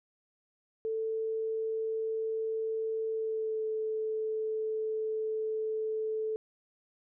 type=tone with pitch glide; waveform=sine; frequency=443.3 to 436.9 Hz; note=A4 to A4; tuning=+13 to -12 cents; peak=-30 dBFS; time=0.85-6.36 s; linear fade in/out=0 ms; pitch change=-25 cents; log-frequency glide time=3.11-3.65 s; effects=none